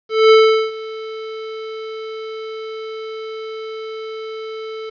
square tone with ADSR envelope, 440 Hz, A4, in tune, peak -6 dBFS, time 0.09-4.9 s, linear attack 220 ms, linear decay 400 ms, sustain -21 dB, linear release 10 ms, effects resampled to 11025 Hz + 8-bit

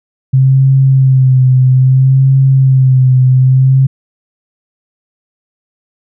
sine tone with vibrato, 131.5 Hz, C3, 9 cents sharp, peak -4 dBFS, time 0.33-3.87 s, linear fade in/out 10 ms, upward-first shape sine, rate 0.61 Hz, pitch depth 38 cents each way, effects none

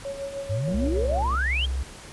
sine tone with tremolo, 554.4 Hz, C#5, in tune, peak -28 dBFS, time 0.05-1.22 s, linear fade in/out 0 ms, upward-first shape sine, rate 6.6 Hz, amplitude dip 60%
sine exponential sweep, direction up, 91 to 3293 Hz, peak -24 dBFS, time 0.49-1.66 s, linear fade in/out 10 ms
click train, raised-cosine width 2 ms, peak -28 dBFS, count 78, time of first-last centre 0.68-1.35 s, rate 115 Hz
sine tone with vibrato, 65.41 Hz, C2, in tune, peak -24 dBFS, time 0.74-1.83 s, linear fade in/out 5 ms, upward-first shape sine, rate 8 Hz, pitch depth 19 cents each way
effects pink hiss -43 dBFS RMS until 2.12 s + resampled to 24000 Hz

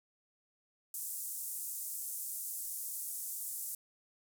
white band-pass noise, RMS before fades -41 dBFS, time 0.94-3.75 s, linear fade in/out 2 ms, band 7600 to 15000 Hz, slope 24 dB/octave, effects none

